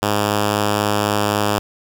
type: tone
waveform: 5% pulse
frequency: 103.83 Hz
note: G#2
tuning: in tune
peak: -5 dBFS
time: 0.02-1.59 s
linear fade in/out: 5 ms
effects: none